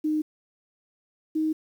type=tone pair in turn; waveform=sine; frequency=307.4 / 313.3 Hz; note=D#4 / D#4; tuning=-21 / +12 cents; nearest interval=unison; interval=33 cents; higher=second; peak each=-22 / -22 dBFS; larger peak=neither; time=0.04-0.22 / 1.35-1.53 s; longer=neither; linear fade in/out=10 ms; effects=9-bit